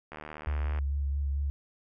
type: click train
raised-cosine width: 0.5 ms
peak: -26 dBFS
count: 52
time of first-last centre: 0.12-0.788 s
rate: 76.4 Hz
type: tone with vibrato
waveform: sine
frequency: 70.3 Hz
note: C#2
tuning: 25 cents sharp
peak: -27 dBFS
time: 0.47-1.5 s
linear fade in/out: 0 ms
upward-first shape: sine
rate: 4.5 Hz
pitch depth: 25 cents each way
effects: none